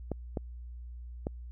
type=clicks; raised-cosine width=2 ms; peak=-19 dBFS; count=3; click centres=0.117 / 0.372 / 1.269 s; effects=added 60 Hz sine -41 dBFS peak until 1.51 s